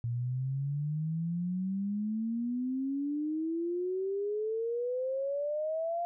sine exponential sweep, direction up, 116.54 to 698 Hz, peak -30 dBFS, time 0.04-6.05 s, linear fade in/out 0 ms, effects none

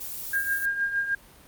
violet noise, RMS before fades -35 dBFS, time 0-0.66 s, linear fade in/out 10 ms
sine tone with tremolo, 1612 Hz, G6, 48 cents sharp, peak -21 dBFS, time 0.33-1.15 s, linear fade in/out 5 ms, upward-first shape triangle, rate 6.5 Hz, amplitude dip 70%
effects pink hiss -52 dBFS RMS until 1.47 s + Opus 48 kbps

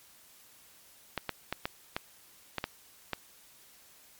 clicks, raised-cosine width 0.3 ms, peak -15 dBFS, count 8, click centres 1.177 / 1.293 / 1.526 / 1.655 / 1.965 / 2.583 / 2.641 / 3.133 s, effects white hiss -58 dBFS RMS until 4.19 s + MP3 96 kbps

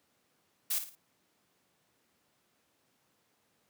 blue noise with echo, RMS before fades -31 dBFS, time 0.7-0.79 s, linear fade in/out 10 ms, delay 55 ms, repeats 3, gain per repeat -9 dB, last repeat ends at 0.955 s, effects pink hiss -73 dBFS RMS until 3.69 s + high-pass 150 Hz 12 dB/octave

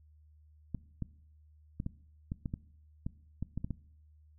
clicks, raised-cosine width 5 ms, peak -23 dBFS, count 12, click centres 0.747 / 1.023 / 1.801 / 1.864 / 2.319 / 2.458 / 2.539 / 3.065 / 3.426 / 3.576 / 3.645 / 3.707 s, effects noise-tail reverb RT60 0.7 s tail -21 dB re dry + added 76 Hz sine -58 dBFS peak until 4.38 s

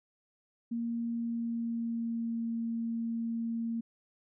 sine tone with pitch glide, 233.1 to 229.9 Hz, A#3 to A#3, 0 to -24 cents, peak -31 dBFS, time 0.71-3.81 s, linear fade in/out 10 ms, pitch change -24 cents, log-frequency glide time 1.12-2.47 s, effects none

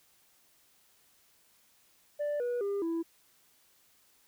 sine tone with pitch steps, 587.3 / 485.4 / 401.1 / 331.5 Hz, D5 / B4 / G4 / E4, 0 / -30 / +40 / +10 cents, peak -27 dBFS, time 2.19-3.03 s, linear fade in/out 20 ms, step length 210 ms, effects tanh soft clip ceiling -29 dBFS + white hiss -66 dBFS RMS until 4.27 s

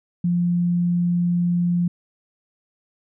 sine tone, 174.61 Hz, F3, in tune, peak -17 dBFS, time 0.24-1.88 s, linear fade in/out 5 ms, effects none

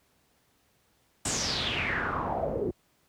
pink noise with low-pass filter sweep, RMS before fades -30 dBFS, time 1.25-2.71 s, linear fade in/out 5 ms, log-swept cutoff 8200 to 360 Hz, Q 6.1, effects pink hiss -68 dBFS RMS until 3.08 s + high-pass 60 Hz 12 dB/octave

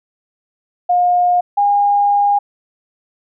sine tone pair in turn, 713 / 812.9 Hz, F5 / G#5, +36 / -37 cents, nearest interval major second, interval 227 cents, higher second, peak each -10 dBFS, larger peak neither, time 0.89-1.41 / 1.57-2.39 s, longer second, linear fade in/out 10 ms, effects none

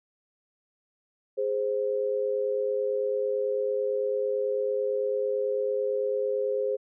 sine tone pair together, 414 / 523 Hz, G#4 / C5, -5 / -1 cents, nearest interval major third, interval 404 cents, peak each -28 / -27 dBFS, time 1.37-6.77 s, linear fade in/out 20 ms, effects none

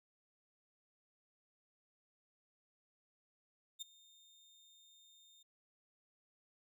30% pulse tone with ADSR envelope, 3638 Hz, A#7, 43 cents flat, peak -38 dBFS, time 3.79-5.43 s, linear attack 28 ms, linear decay 12 ms, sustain -22 dB, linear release 8 ms, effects none

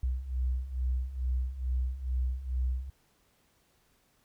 sine beating tone pair, 61.74 / 64.04 Hz, B1 / C2, 0 / -37 cents, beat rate 2.3 Hz, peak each -34 / -30 dBFS, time 0.03-2.9 s, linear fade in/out 5 ms, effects pink hiss -69 dBFS RMS until 4.24 s

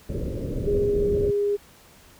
pink low-pass noise, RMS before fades -28 dBFS, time 0.09-1.31 s, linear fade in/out 10 ms, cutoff 580 Hz, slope 96 dB/octave
sine tone, 408.1 Hz, G#4, 30 cents flat, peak -20 dBFS, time 0.66-1.57 s, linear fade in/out 20 ms
effects pink hiss -52 dBFS RMS until 2.19 s

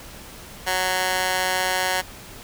15% pulse tone with high-pass filter, 185 Hz, F#3, in tune, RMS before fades -23 dBFS, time 0.66-2.02 s, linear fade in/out 20 ms, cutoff 1000 Hz, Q 1, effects pink hiss -41 dBFS RMS until 2.43 s

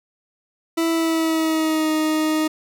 40% pulse tone with pitch glide, 329.6 to 311.3 Hz, E4 to D#4, 0 to +1 cents, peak -17 dBFS, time 0.77-2.48 s, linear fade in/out 10 ms, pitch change -99 cents, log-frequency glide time 0.9-1.92 s, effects none

